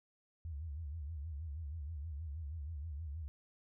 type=tone with vibrato; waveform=sine; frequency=76.6 Hz; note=D#2; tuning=27 cents flat; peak=-40 dBFS; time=0.45-3.28 s; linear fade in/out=0 ms; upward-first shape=sine; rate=6.3 Hz; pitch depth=170 cents each way; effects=none